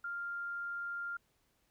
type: tone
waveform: sine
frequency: 1396.9 Hz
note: F6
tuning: in tune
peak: -37 dBFS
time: 0.04-1.17 s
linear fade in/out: 5 ms
effects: pink hiss -75 dBFS RMS until 1.7 s